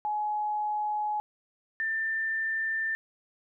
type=tone pair in turn; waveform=sine; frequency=843 / 1786.3 Hz; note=G#5 / A6; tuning=+26 / +26 cents; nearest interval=octave + minor second; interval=1300 cents; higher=second; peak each=-27 dBFS; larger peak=neither; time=0.05-1.2 / 1.8-2.95 s; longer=neither; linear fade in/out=0 ms; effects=none